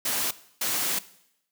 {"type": "noise bursts at uneven times", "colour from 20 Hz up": "white", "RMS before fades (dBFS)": -27, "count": 2, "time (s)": [[0.05, 0.31], [0.61, 0.99]], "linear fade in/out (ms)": 5, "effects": ["noise-tail reverb RT60 0.8 s tail -18 dB re dry", "high-pass 150 Hz 12 dB/octave"]}